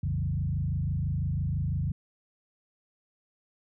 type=tone with frequency modulation; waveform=sine; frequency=113.6 Hz; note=A#2; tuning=44 cents flat; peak=-26 dBFS; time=0.03-1.92 s; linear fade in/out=5 ms; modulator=26 Hz; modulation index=1.9; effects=none